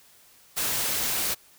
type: noise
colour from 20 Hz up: white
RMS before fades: -27 dBFS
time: 0.56-1.35 s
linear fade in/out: 20 ms
effects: white hiss -56 dBFS RMS until 1.58 s